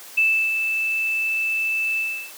sine tone with ADSR envelope, 2637 Hz, E7, in tune, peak -14 dBFS, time 0.17-2.32 s, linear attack 11 ms, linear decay 330 ms, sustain -6 dB, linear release 340 ms, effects white hiss -41 dBFS RMS until 2.37 s + high-pass 300 Hz 12 dB/octave

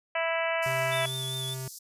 harmonic tone, 329.6 Hz, E4, in tune, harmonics 2 / 3 / 4 / 5 / 6 / 7 / 8 / 9, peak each -29 / -35 / -37 / -36 / -35 / -35 / -37 / -41 dBFS, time 0.15-1.06 s, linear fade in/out 5 ms
pink high-pass noise, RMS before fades -43 dBFS, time 0.62-1.79 s, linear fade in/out 10 ms, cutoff 4700 Hz, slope 48 dB/octave
square tone, 130.81 Hz, C3, in tune, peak -35 dBFS, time 0.66-1.68 s, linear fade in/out 2 ms
square tone with vibrato, 3500 Hz, A7, 10 cents flat, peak -34 dBFS, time 0.91-1.55 s, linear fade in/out 20 ms, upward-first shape triangle, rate 5 Hz, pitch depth 51 cents each way
effects resampled to 32000 Hz

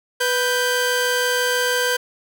sawtooth tone pair together, 493.9 / 1568 Hz, B4 / G6, 0 / 0 cents, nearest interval octave + minor sixth, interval 2000 cents, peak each -17 dBFS, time 0.2-1.97 s, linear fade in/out 10 ms, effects none

